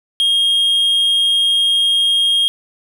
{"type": "tone", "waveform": "triangle", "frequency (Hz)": 3244, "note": "G#7", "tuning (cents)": -41, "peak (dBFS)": -10, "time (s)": [0.2, 2.48], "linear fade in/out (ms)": 0, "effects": []}